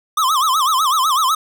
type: tone with vibrato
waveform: square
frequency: 1151 Hz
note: D6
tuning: 35 cents flat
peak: -14 dBFS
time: 0.17-1.35 s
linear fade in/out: 5 ms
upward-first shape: sine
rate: 8 Hz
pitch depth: 220 cents each way
effects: none